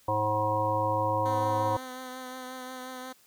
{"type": "harmonic tone", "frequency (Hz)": 106.6, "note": "G#2", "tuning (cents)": 46, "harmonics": [1, 3, 5, 7, 9, 10], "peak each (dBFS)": [-33, -37, -30, -35, -28, -35], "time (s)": [0.08, 1.77], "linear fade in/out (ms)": 5}
{"type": "tone with vibrato", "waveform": "10% pulse", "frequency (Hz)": 256, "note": "C4", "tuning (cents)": -38, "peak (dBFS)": -30, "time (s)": [1.25, 3.13], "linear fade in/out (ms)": 10, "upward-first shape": "triangle", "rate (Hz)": 5.6, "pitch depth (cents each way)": 25}
{"effects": ["white hiss -61 dBFS RMS until 3.26 s"]}